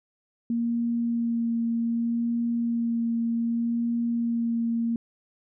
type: tone with vibrato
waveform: sine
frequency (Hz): 233.1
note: A#3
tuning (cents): 0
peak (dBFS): -23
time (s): 0.5-4.96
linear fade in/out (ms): 2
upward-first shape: sine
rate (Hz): 0.65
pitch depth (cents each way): 13
effects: none